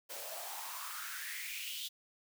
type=noise with high-pass filter sweep; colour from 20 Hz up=white; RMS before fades=-43 dBFS; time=0.09-1.89 s; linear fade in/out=20 ms; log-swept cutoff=490 to 3500 Hz; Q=5.3; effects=none